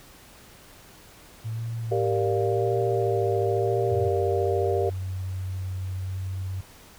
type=tone with vibrato; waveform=sine; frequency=110 Hz; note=A2; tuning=in tune; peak=-28 dBFS; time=1.44-4.09 s; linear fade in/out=20 ms; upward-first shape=sine; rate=0.9 Hz; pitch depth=79 cents each way
type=chord; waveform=sine; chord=G minor seventh; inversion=none; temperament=equal; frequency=392 / 466.2 / 587.3 / 698.5 Hz; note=G4 / Bb4 / D5 / F5; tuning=0 / 0 / 0 / 0 cents; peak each=-25 / -27 / -31 / -30 dBFS; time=1.91-4.9 s; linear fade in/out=10 ms
type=tone with pitch glide; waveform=sine; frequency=93.5 to 94.1 Hz; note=F#2 to F#2; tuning=+19 to +30 cents; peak=-28 dBFS; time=3.91-6.61 s; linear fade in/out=5 ms; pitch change=+11 cents; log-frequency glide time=6-6.16 s
effects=pink hiss -50 dBFS RMS until 6.98 s